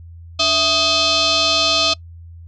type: tone with frequency modulation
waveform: sine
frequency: 293.9 Hz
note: D4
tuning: 1 cent sharp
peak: -13 dBFS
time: 0.39-1.94 s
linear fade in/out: 10 ms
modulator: 953 Hz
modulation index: 5.2
effects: noise-tail reverb RT60 0.1 s tail -25 dB re dry + added 84 Hz sine -35 dBFS peak until 2.47 s